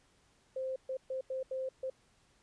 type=tone bursts at uneven times; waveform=sine; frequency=523.3 Hz; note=C5; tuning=in tune; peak=-34 dBFS; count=6; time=0.56-0.76 / 0.89-0.97 / 1.1-1.21 / 1.3-1.43 / 1.51-1.69 / 1.83-1.9 s; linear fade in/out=5 ms; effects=pink hiss -69 dBFS RMS until 2.42 s + resampled to 22050 Hz